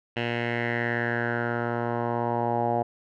10% pulse tone with low-pass filter sweep, 118.5 Hz, A#2, 29 cents sharp, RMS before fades -27 dBFS, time 0.16-2.83 s, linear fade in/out 10 ms, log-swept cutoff 2600 to 760 Hz, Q 4.9, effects none

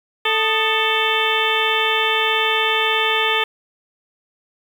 harmonic tone with a mistuned harmonic, 441.6 Hz, A4, 6 cents sharp, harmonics 1 / 2 / 3 / 4 / 5 / 6 / 7 / 8, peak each -24 / -24 / -24 / -24 / -24 / -24 / -24 / -24 dBFS, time 0.25-3.44 s, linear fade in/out 5 ms, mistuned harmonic 3, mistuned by -110 cents, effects 7-bit

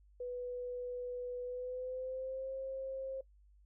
sine tone with pitch glide, 493.9 to 532.4 Hz, B4 to C5, 0 to +30 cents, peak -38 dBFS, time 0.2-3.21 s, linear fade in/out 5 ms, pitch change +130 cents, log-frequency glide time 1.43-2.52 s, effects noise-tail reverb RT60 0.1 s tail -21 dB re dry + added 50 Hz sine -61 dBFS peak until 3.65 s

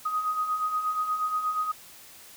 sine beating tone pair, 1244.5 / 1252.9 Hz, D#6 / D#6, 0 / +12 cents, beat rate 8.4 Hz, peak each -34 / -26 dBFS, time 0.05-1.72 s, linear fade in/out 10 ms, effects white hiss -49 dBFS RMS until 2.36 s

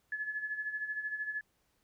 sine tone with tremolo, 1713 Hz, A6, 47 cents flat, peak -32 dBFS, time 0.12-1.41 s, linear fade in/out 2 ms, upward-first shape sine, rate 13 Hz, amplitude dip 65%, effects pink hiss -75 dBFS RMS until 1.83 s

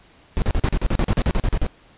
brown noise bursts, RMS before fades -18 dBFS, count 15, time 0.37-1.665 s, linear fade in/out 0 ms, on 49 ms, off 40 ms, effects pink hiss -52 dBFS RMS until 1.97 s + resampled to 8000 Hz

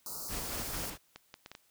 white band-stop noise, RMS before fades -41 dBFS, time 0.06-0.9 s, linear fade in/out 2 ms, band 1400 to 4200 Hz, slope 96 dB/octave
pink noise with tremolo, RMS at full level -39 dBFS, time 0.28-0.98 s, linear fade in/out 50 ms, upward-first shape square, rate 4.4 Hz, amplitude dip 35%
clicks, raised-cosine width 0.2 ms, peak -28 dBFS, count 7, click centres 0.744 / 0.853 / 1.16 / 1.341 / 1.461 / 1.516 / 1.551 s
effects white hiss -69 dBFS RMS until 1.7 s

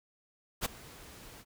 pink noise with ADSR envelope, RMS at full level -29 dBFS, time 0.61-1.45 s, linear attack 43 ms, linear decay 12 ms, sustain -22 dB, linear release 53 ms, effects none

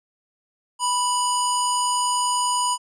square tone with low-pass filter, 985 Hz, B5, 5 cents flat, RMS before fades -22 dBFS, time 0.79-2.78 s, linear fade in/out 50 ms, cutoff 8200 Hz, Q 8.2, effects none

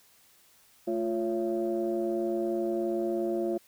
sine tone cluster, 220.3 / 348.5 / 555 / 672 Hz, A3 / F4 / C#5 / E5, +2 / -4 / +2 / +33 cents, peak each -35 / -28 / -35 / -35 dBFS, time 0.87-3.58 s, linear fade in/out 10 ms, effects tanh soft clip ceiling -18 dBFS + white hiss -61 dBFS RMS until 3.67 s

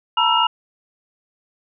sine tone cluster, 900 / 964 / 1335 / 2844 Hz, A5 / B5 / E6 / F7, +39 / -42 / +22 / +31 cents, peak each -20 / -19 / -20 / -19 dBFS, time 0.17-0.47 s, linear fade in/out 5 ms, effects none

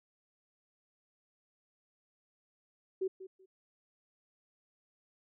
sine tone with echo, 378.6 Hz, F#4, 40 cents sharp, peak -30 dBFS, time 3.01-3.08 s, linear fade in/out 10 ms, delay 190 ms, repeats 2, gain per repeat -14 dB, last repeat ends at 3.46 s, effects none

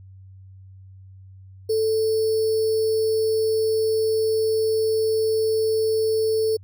sine tone with sample-and-hold, 440 Hz, A4, in tune, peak -18 dBFS, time 1.69-6.57 s, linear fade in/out 10 ms, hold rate 4900 Hz, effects added 95 Hz sine -42 dBFS peak until 6.63 s

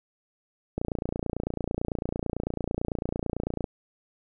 click train, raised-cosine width 2 ms, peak -15 dBFS, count 84, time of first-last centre 0.78-3.642 s, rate 29 Hz, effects none

